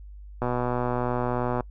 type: click train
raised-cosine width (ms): 1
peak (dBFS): -13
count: 147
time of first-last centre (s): 0.42-1.607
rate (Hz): 123
effects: noise-tail reverb RT60 0.1 s tail -24 dB re dry + added 50 Hz sine -40 dBFS peak until 1.7 s